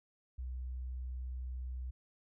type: tone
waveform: sine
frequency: 63 Hz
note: B1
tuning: 35 cents sharp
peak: -38 dBFS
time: 0.38-1.91 s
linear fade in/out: 10 ms
effects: none